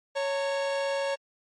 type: tone pair together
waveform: 45% pulse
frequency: 554.4 / 911.4 Hz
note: C#5 / A#5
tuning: 0 / -39 cents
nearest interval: major sixth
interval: 861 cents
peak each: -27 / -35 dBFS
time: 0.15-1.16 s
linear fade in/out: 20 ms
effects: low-pass 6000 Hz 12 dB/octave + MP3 48 kbps